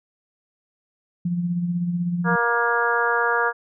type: tone with tremolo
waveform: sine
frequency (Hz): 174.61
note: F3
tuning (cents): 0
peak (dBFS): -19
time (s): 1.25-2.36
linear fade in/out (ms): 5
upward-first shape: sine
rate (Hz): 16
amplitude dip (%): 45
type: harmonic tone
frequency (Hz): 235.9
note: A#3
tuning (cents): +21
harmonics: 2 / 3 / 4 / 5 / 6 / 7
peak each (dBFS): -25 / -29 / -25 / -26 / -24 / -24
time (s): 2.24-3.53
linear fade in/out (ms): 50
effects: none